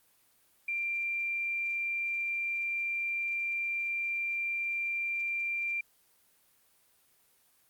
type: tone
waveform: sine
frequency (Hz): 2371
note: D7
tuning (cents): +16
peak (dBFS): -30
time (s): 0.68-5.81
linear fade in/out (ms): 5
effects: white hiss -67 dBFS RMS until 7.69 s + Opus 32 kbps